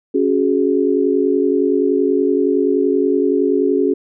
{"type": "chord", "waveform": "sine", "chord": "C# suspended fourth", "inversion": "none", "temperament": "equal with one note detuned", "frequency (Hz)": [277.2, 370, 420.6], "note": ["C#4", "F#4", "G#4"], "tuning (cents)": [0, 0, 22], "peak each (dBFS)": -17, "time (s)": [0.14, 3.94], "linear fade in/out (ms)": 10, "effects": []}